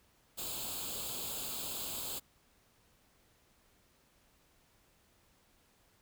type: noise with comb filter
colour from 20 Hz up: white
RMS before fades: -40 dBFS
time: 0.37-2.2 s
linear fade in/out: 20 ms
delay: 0.26 ms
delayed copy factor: +0.8
effects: pink hiss -69 dBFS RMS until 6.01 s